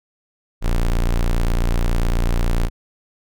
45% pulse tone, 29.14 Hz, A#0, in tune, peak -15 dBFS, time 0.61-2.7 s, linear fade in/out 50 ms, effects none

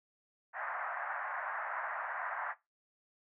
white band-pass noise, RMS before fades -39 dBFS, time 0.53-2.55 s, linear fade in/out 50 ms, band 650 to 1800 Hz, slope 48 dB/octave, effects noise-tail reverb RT60 0.2 s tail -17 dB re dry

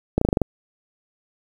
slowing click train, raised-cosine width 2 ms, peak -4 dBFS, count 7, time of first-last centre 0.18-0.417 s, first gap 34 ms, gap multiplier 1.06, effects 7-bit

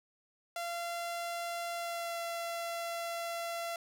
sawtooth tone with pitch glide, 686 to 678.9 Hz, F5 to F5, -31 to -49 cents, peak -32 dBFS, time 0.56-3.76 s, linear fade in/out 2 ms, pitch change -18 cents, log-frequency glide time 1.75-2.18 s, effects none

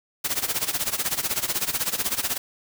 white noise with tremolo, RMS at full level -23 dBFS, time 0.24-2.38 s, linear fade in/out 10 ms, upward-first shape sine, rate 16 Hz, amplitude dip 85%, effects none

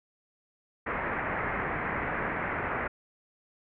white low-pass noise, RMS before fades -32 dBFS, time 0.86-2.88 s, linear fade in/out 10 ms, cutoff 2100 Hz, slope 48 dB/octave, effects none

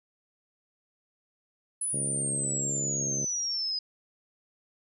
sine exponential sweep, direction down, 10140 to 4978 Hz, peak -28 dBFS, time 1.81-3.79 s, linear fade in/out 5 ms
harmonic tone, 69.3 Hz, C#2, in tune, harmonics 2 / 3 / 4 / 5 / 6 / 7 / 8 / 9, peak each -36 / -40 / -42 / -44 / -46 / -47 / -48 / -49 dBFS, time 1.93-3.25 s, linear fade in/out 5 ms
effects none

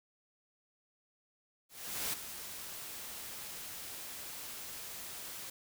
white noise with ADSR envelope, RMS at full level -35 dBFS, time 1.69-5.5 s, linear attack 440 ms, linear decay 12 ms, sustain -10 dB, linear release 4 ms, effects none

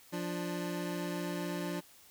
25% pulse tone pair together, 175.35 / 294.9 Hz, F3 / D4, +7 / +7 cents, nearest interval major sixth, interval 900 cents, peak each -33 / -35 dBFS, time 0.12-1.81 s, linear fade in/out 20 ms, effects white hiss -59 dBFS RMS until 2.1 s

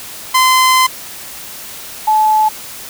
sawtooth / sine tone pair in turn, 1031 / 863 Hz, C6 / A5, -26 / -34 cents, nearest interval minor third, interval 308 cents, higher first, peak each -4 / -8 dBFS, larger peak first, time 0.34-0.87 / 2.07-2.49 s, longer first, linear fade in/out 10 ms, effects white hiss -30 dBFS RMS until 2.89 s

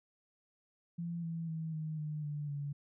sine tone with pitch steps, 170 / 165.26 / 160.64 / 156.16 / 151.8 / 147.57 / 143.45 Hz, F3 / E3 / E3 / D#3 / D#3 / D3 / D3, -46 / +5 / -44 / +7 / -42 / +9 / -40 cents, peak -36 dBFS, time 0.98-2.73 s, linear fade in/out 10 ms, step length 250 ms, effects none

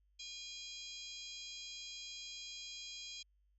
harmonic tone with a mistuned harmonic, 813 Hz, G#5, 37 cents flat, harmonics 3 / 4 / 5 / 6 / 7 / 8 / 9, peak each -55 / -50 / -53 / -53 / -61 / -55 / -59 dBFS, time 0.19-3.23 s, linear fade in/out 10 ms, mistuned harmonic 7, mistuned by -78 cents, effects added 50 Hz sine -70 dBFS peak until 3.58 s

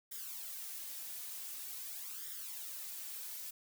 blue noise with flanger, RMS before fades -45 dBFS, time 0.11-3.51 s, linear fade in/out 10 ms, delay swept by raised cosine 0.57 to 4.07 ms, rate 0.46 Hz, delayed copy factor +0.7, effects none

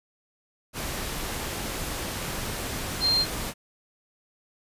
sine tone in noise, 4186 Hz, C8, in tune, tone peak -20 dBFS, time 3-3.26 s, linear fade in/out 50 ms, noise pink, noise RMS -32 dBFS, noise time 0.73-3.54 s, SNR +9 dB, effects resampled to 32000 Hz

